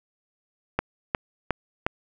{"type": "click train", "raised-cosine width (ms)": 0.5, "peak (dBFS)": -7, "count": 4, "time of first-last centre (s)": [0.79, 1.865], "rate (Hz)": 2.79, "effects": []}